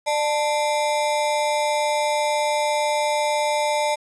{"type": "ring-modulated tone", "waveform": "square", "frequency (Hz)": 740, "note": "F#5", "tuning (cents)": 0, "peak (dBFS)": -17, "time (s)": [0.06, 3.96], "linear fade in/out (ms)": 20, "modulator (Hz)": 143, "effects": ["resampled to 24000 Hz", "8-bit"]}